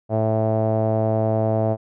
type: tone with low-pass filter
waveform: sawtooth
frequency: 110 Hz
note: A2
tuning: in tune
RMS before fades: -20 dBFS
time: 0.09-1.77 s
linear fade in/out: 50 ms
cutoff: 660 Hz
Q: 5.3
effects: none